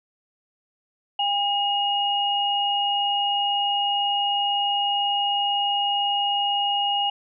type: tone pair together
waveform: sine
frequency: 806 / 2871 Hz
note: G5 / F7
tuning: +48 / +47 cents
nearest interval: octave + minor seventh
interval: 2199 cents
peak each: -23 dBFS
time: 1.19-7.1 s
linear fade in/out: 5 ms
effects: none